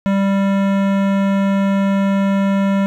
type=tone with hard clipping; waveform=sine; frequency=196.5 Hz; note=G3; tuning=4 cents sharp; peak=-15 dBFS; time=0.06-2.86 s; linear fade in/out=0 ms; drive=18 dB; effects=none